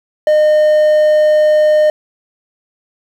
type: tone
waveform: triangle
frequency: 610 Hz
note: D#5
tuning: 34 cents flat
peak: -5 dBFS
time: 0.27-1.9 s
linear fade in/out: 2 ms
effects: 7-bit